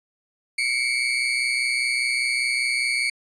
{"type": "tone pair together", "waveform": "35% pulse", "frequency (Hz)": [2174, 2299], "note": ["C#7", "D7"], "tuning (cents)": [-34, -37], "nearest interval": "minor second", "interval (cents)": 97, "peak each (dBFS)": -22, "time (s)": [0.58, 3.1], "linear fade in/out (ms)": 5, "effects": ["resampled to 22050 Hz"]}